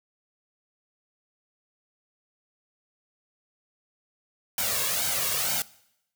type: noise with flanger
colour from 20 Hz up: white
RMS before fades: -27 dBFS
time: 4.58-5.62 s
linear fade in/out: 2 ms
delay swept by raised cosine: 1.3 to 1.84 ms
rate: 2.1 Hz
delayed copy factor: +0.75
effects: noise-tail reverb RT60 0.8 s tail -21 dB re dry + high-pass 80 Hz 12 dB/octave